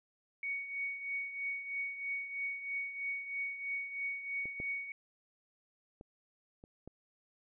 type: tone with tremolo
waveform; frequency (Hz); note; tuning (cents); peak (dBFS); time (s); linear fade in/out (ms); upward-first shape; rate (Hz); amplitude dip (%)
sine; 2234; C#7; +13; -33; 0.43-4.92; 2; triangle; 3.1; 70
type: clicks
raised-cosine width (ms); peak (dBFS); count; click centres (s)
2; -36 / -30 / -36 / -39 / -34; 5; 4.456 / 4.601 / 6.011 / 6.639 / 6.876
effects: none